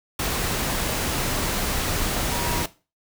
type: tone in noise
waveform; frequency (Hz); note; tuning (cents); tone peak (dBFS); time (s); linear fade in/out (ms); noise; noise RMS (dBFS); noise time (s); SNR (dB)
sine; 955; A#5; +42; -30; 2.32-2.63; 5; pink; -25; 0.19-2.66; -8
effects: noise-tail reverb RT60 0.3 s tail -17 dB re dry